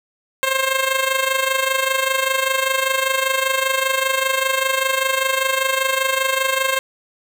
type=tone with amplitude modulation; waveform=10% pulse; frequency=531 Hz; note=C5; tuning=25 cents sharp; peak=-6 dBFS; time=0.43-6.79 s; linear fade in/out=0 ms; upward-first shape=sine; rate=25.1 Hz; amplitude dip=65%; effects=none